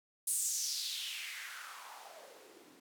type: noise with band-pass filter sweep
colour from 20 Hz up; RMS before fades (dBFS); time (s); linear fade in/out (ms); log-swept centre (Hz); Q
blue; -41; 0.27-2.8; 5; 9600 to 250; 3.5
effects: none